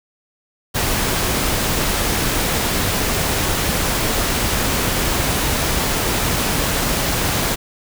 pink noise, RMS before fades -19 dBFS, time 0.74-7.56 s, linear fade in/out 20 ms, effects none

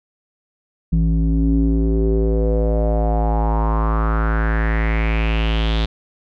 square tone with low-pass filter sweep, 55 Hz, A1, in tune, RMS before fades -17 dBFS, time 0.92-5.86 s, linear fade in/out 10 ms, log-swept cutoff 190 to 3700 Hz, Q 5, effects none

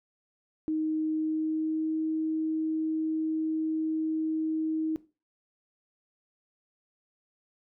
sine tone with pitch glide, 312.9 to 316.2 Hz, D#4 to D#4, +10 to +28 cents, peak -26 dBFS, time 0.68-4.96 s, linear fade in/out 0 ms, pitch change +18 cents, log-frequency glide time 1.14-1.98 s, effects noise-tail reverb RT60 0.3 s tail -17 dB re dry

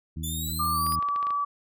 harmonic tone, 79.7 Hz, D#2, 42 cents sharp, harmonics 1 / 2 / 3 / 4, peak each -33 / -35 / -41 / -46 dBFS, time 0.16-1 s, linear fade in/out 10 ms
5% pulse exponential sweep, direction up, 3459 to 4978 Hz, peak -25 dBFS, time 0.23-0.96 s, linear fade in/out 10 ms
sine tone with pitch glide, 1190 to 1150.1 Hz, D6 to D6, +22 to -37 cents, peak -24 dBFS, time 0.59-1.45 s, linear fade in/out 10 ms, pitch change -59 cents, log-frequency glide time 0.73-0.8 s
clicks, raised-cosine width 0.3 ms, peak -25 dBFS, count 8, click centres 0.866 / 0.922 / 1.026 / 1.087 / 1.161 / 1.228 / 1.269 / 1.306 s
effects none

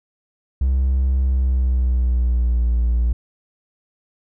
triangle tone with pitch glide, 65.7 to 58.87 Hz, C2 to A#1, +8 to +18 cents, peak -12 dBFS, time 0.61-3.13 s, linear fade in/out 5 ms, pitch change -190 cents, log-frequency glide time 1.21-2.65 s, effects tanh soft clip ceiling -9 dBFS

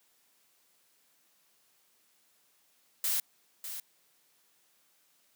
blue noise with echo, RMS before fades -30 dBFS, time 3.04-3.2 s, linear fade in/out 2 ms, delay 600 ms, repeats 1, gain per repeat -10 dB, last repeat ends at 3.8 s, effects white hiss -69 dBFS RMS until 5.35 s + high-pass 150 Hz 12 dB/octave

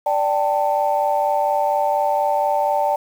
sine chord, D suspended fourth, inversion none, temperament equal with one note detuned, 587.3 / 784 / 888.2 Hz, D5 / G5 / A5, 0 / 0 / +16 cents, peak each -20 dBFS, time 0.06-2.96 s, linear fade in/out 5 ms, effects tanh soft clip ceiling -7 dBFS + 7-bit

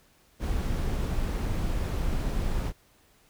brown noise, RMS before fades -28 dBFS, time 0.39-2.73 s, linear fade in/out 50 ms, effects pink hiss -62 dBFS RMS until 3.29 s

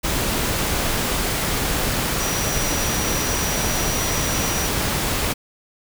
sine tone in noise, 5820 Hz, F#8, 29 cents flat, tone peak -28 dBFS, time 2.19-4.69 s, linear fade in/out 20 ms, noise pink, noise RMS -22 dBFS, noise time 0.03-5.34 s, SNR -9 dB, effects none

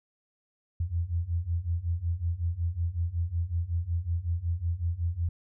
sine beating tone pair, 82.41 / 87.81 Hz, E2 / F2, 0 / +10 cents, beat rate 5.4 Hz, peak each -31 / -29 dBFS, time 0.8-5.29 s, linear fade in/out 5 ms, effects none

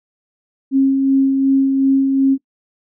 sine tone with tremolo, 270.2 Hz, C#4, 44 cents flat, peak -9 dBFS, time 0.71-2.38 s, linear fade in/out 50 ms, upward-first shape sine, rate 2.7 Hz, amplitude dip 35%, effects noise-tail reverb RT60 0.1 s tail -19 dB re dry

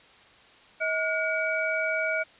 sine tone cluster, 638 / 1440 / 2276 Hz, D#5 / F#6 / C#7, +43 / -47 / +45 cents, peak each -29 dBFS, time 0.8-2.24 s, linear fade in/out 20 ms, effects white hiss -54 dBFS RMS until 2.39 s + resampled to 8000 Hz

